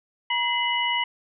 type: tone cluster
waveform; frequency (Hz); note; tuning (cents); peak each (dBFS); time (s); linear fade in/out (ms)
sine; 956 / 2044 / 2939; A#5 / C7 / F#7; +43 / -41 / -12; -26; 0.3-1.04; 5
effects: none